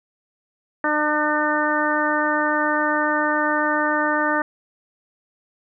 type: harmonic tone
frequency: 301.2 Hz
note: D4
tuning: 44 cents sharp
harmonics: 1 / 2 / 3 / 4 / 5 / 6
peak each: -25 / -25 / -25 / -25 / -25 / -25 dBFS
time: 0.84-4.42 s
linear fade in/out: 2 ms
effects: none